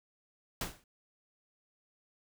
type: noise with exponential decay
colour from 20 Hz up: pink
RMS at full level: -32 dBFS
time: 0.61-0.84 s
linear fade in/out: 2 ms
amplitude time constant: 48 ms
effects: none